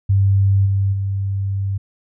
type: tone with level steps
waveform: sine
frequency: 98.1 Hz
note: G2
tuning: 2 cents sharp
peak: -11 / -14 / -18 dBFS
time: 0.09-1.78 s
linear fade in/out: 10 ms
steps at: 0.65 / 0.92 s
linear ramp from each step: 20 ms
effects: none